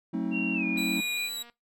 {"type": "chord", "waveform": "triangle", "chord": "F# diminished seventh", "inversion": "none", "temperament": "just", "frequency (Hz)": [185, 222, 266.4, 319.7], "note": ["F#3", "A3", "C4", "Eb4"], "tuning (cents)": [0, 16, 31, 47], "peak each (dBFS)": -31, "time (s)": [0.13, 1.01], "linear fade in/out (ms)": 10}
{"type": "tone with pitch glide", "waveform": "sine", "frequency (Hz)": [2751, 2437], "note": ["F7", "D#7"], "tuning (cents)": [-27, -37], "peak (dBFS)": -29, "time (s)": [0.31, 1.3], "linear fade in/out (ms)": 50, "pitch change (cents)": -210, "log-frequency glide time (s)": [0.54, 0.65]}
{"type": "click train", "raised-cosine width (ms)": 0.3, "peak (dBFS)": -36, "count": 176, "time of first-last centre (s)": [0.76, 1.498], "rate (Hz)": 237}
{"type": "tone with vibrato", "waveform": "sawtooth", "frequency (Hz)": 3902, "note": "B7", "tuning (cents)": -22, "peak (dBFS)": -30, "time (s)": [0.77, 1.43], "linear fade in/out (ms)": 10, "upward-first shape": "square", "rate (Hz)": 2.5, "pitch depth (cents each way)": 19}
{"effects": ["noise-tail reverb RT60 0.2 s tail -21 dB re dry"]}